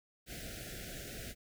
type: band-stop noise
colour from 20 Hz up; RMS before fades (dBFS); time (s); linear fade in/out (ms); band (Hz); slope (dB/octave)
pink; -45; 0.26-1.35; 50; 730 to 1400; 96
effects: none